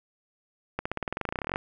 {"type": "accelerating click train", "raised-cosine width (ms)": 0.5, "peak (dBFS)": -14, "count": 21, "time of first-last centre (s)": [0.79, 1.559], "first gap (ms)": 65, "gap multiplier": 0.94, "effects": []}